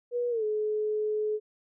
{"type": "tone with pitch glide", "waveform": "sine", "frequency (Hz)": [484.3, 426.5], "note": ["B4", "G#4"], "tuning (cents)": [-34, 46], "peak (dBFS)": -26, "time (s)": [0.11, 1.4], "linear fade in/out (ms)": 50, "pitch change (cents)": -220, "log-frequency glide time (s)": [0.3, 0.44], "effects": []}